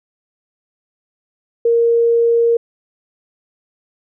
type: tone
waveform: sine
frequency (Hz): 466.2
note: A#4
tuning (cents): 0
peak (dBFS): -10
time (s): 1.65-2.57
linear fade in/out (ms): 5
effects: none